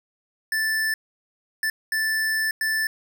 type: tone bursts at uneven times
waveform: square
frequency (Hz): 1760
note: A6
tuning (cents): 0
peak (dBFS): -22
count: 4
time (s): 0.52-0.94 / 1.63-1.7 / 1.92-2.51 / 2.61-2.87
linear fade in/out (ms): 2
effects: none